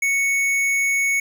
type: tone with tanh clipping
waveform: sine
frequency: 2217 Hz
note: C#7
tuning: in tune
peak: -19 dBFS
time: 0.02-1.2 s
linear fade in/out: 5 ms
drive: 15 dB
effects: none